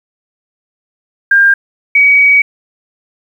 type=tone pair in turn; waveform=sine; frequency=1601 / 2264 Hz; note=G6 / C#7; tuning=+36 / +36 cents; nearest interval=tritone; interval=600 cents; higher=second; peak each=-4 dBFS; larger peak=neither; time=1.31-1.54 / 1.95-2.42 s; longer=second; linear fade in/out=5 ms; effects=7-bit